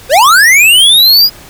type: linear sweep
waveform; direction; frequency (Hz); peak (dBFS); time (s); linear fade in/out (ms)
square; up; 467.2 to 4978; -3; 0.09-1.3; 50
effects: pink hiss -34 dBFS RMS until 1.49 s